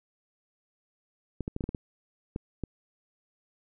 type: clicks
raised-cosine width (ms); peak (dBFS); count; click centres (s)
3; -19; 9; 1.407 / 1.479 / 1.564 / 1.608 / 1.64 / 1.691 / 1.748 / 2.361 / 2.637
effects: none